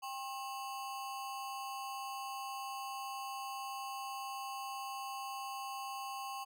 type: ring-modulated tone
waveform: square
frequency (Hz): 932.3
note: A#5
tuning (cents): 0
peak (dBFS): -38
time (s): 0.02-6.45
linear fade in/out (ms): 20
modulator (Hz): 140
effects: none

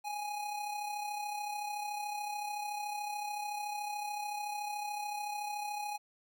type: tone with amplitude modulation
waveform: square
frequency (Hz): 830.6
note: G#5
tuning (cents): 0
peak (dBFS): -35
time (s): 0.04-5.98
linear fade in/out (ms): 20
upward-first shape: sine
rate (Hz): 33.7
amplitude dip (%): 45
effects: 12-bit

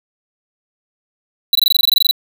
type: tone bursts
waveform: square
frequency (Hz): 3951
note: B7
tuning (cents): 0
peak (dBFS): -9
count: 14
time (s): 1.53-2.111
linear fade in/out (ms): 2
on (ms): 22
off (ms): 21
effects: none

